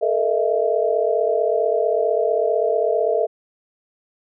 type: tone cluster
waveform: sine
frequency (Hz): 433.6 / 469.2 / 621 / 670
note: A4 / A#4 / D#5 / E5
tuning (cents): -25 / +11 / -3 / +28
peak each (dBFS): -22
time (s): 0.01-3.27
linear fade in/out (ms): 20
effects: none